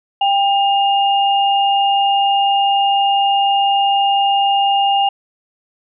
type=tone pair together; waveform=sine; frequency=794.1 / 2830 Hz; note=G5 / F7; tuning=+22 / +22 cents; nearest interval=octave + minor seventh; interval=2200 cents; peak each=-12 / -19 dBFS; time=0.21-5.09 s; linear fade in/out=5 ms; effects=none